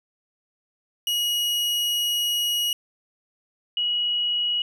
40% pulse / sine tone pair in turn, 2900 / 2911 Hz, F#7 / F#7, -35 / -29 cents, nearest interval unison, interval 6 cents, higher second, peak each -21 / -21 dBFS, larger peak neither, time 1.07-2.73 / 3.77-4.62 s, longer first, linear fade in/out 2 ms, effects none

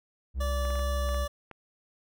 triangle tone with vibrato, 65.41 Hz, C2, in tune, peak -25 dBFS, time 0.34-1.28 s, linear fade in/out 50 ms, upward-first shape triangle, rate 2.2 Hz, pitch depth 26 cents each way
25% pulse tone, 580 Hz, D5, 22 cents flat, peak -29 dBFS, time 0.4-1.28 s, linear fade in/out 10 ms
clicks, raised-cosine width 0.5 ms, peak -29 dBFS, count 7, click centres 0.652 / 0.704 / 0.755 / 0.793 / 1.09 / 1.145 / 1.513 s
effects none

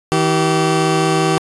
20% pulse tone pair together, 160.37 / 386.2 Hz, E3 / G4, -47 / -26 cents, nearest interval octave + minor third, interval 1521 cents, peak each -11 dBFS, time 0.12-1.38 s, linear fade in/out 0 ms, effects resampled to 24000 Hz

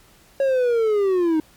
triangle linear sweep, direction down, 553 to 307.1 Hz, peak -14 dBFS, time 0.4-1.4 s, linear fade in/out 2 ms, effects pink hiss -53 dBFS RMS until 1.56 s + MP3 96 kbps

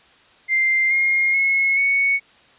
sine tone with pitch steps, 2093 / 2135 / 2177 / 2220 Hz, C7 / C7 / C#7 / C#7, 0 / +34 / -32 / +2 cents, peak -15 dBFS, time 0.48-2.2 s, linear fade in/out 50 ms, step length 430 ms, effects white hiss -52 dBFS RMS until 2.58 s + resampled to 8000 Hz

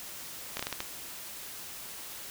slowing click train, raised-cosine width 0.2 ms, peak -15 dBFS, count 6, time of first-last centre 0.57-0.804 s, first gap 24 ms, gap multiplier 1.34, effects white hiss -43 dBFS RMS until 2.3 s

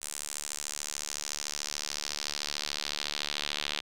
sawtooth tone with band-pass filter sweep, 73.7 Hz, D2, 7 cents sharp, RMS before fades -36 dBFS, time 0.01-3.81 s, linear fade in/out 20 ms, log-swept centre 8500 to 3500 Hz, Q 2.2, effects none

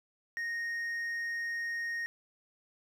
sine tone with hard clipping, 1860 Hz, A#6, 4 cents flat, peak -34 dBFS, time 0.37-2.06 s, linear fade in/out 0 ms, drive 3 dB, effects none

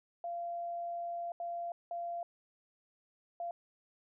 sine tone bursts at uneven times, 689 Hz, F5, 24 cents flat, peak -36 dBFS, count 4, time 0.24-1.32 / 1.4-1.72 / 1.91-2.23 / 3.4-3.51 s, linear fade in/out 2 ms, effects none

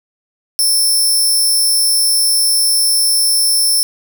15% pulse tone, 5350 Hz, E8, 25 cents sharp, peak -5 dBFS, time 0.59-3.83 s, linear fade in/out 0 ms, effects none

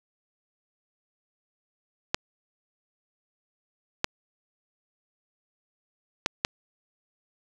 clicks, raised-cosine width 0.2 ms, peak -5 dBFS, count 4, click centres 2.145 / 4.044 / 6.261 / 6.449 s, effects 7-bit

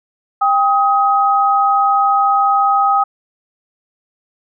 sine tone pair together, 795 / 1260.8 Hz, G5 / D#6, +24 / +23 cents, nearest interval minor sixth, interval 799 cents, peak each -13 dBFS, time 0.41-3.04 s, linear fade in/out 10 ms, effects none

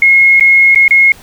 sine tone with dropouts, 2161 Hz, C#7, 45 cents flat, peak -3 dBFS, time 0.02-1.12 s, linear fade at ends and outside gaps 2 ms, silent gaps 0.398-0.408 / 0.748-0.758 / 0.88-0.908 s, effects pink hiss -38 dBFS RMS until 1.22 s

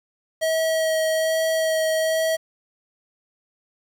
square tone with vibrato, 640 Hz, D#5, 49 cents sharp, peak -20 dBFS, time 0.41-2.37 s, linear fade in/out 20 ms, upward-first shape sine, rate 1.2 Hz, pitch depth 11 cents each way, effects 8-bit

